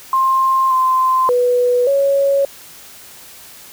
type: tone with pitch steps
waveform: sine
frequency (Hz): 1057 / 1037 / 491.7 / 555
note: C6 / C6 / B4 / C#5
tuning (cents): +17 / -16 / -8 / +2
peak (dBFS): -11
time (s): 0.13-2.45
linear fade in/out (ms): 2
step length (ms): 580
effects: white hiss -39 dBFS RMS until 3.72 s